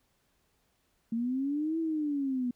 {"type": "linear two-way sweep", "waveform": "sine", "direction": "up then down", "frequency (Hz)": [223.9, 329.6, 241.1], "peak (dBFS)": -28, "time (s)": [1.12, 2.51], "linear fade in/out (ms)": 5, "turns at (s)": 1.79, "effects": ["pink hiss -73 dBFS RMS until 2.55 s"]}